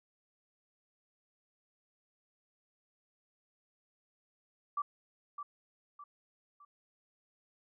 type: tone with echo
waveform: sine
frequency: 1162 Hz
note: D6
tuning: 19 cents flat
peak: -31 dBFS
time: 4.77-4.82 s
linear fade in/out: 5 ms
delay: 610 ms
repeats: 3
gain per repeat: -8 dB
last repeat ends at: 6.65 s
effects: none